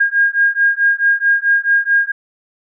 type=beating tone pair; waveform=sine; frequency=1620 / 1624.6 Hz; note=G#6 / G#6; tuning=-43 / -39 cents; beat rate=4.6 Hz; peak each=-14 dBFS; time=0-2.12 s; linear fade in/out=10 ms; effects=none